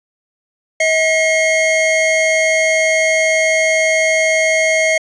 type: tone pair together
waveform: square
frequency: 639 / 2149 Hz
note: D#5 / C7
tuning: +46 / +46 cents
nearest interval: octave + major sixth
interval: 2100 cents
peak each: -15 dBFS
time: 0.8-4.98 s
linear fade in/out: 5 ms
effects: resampled to 22050 Hz + 8-bit